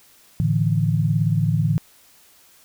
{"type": "chord", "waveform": "sine", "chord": "A suspended fourth", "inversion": "none", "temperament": "just", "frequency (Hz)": [110, 146.67, 165], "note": ["A2", "D3", "E3"], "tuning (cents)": [0, -2, 2], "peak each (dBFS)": -21, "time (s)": [0.4, 1.78], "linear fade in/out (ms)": 0, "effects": ["white hiss -53 dBFS RMS until 2.64 s"]}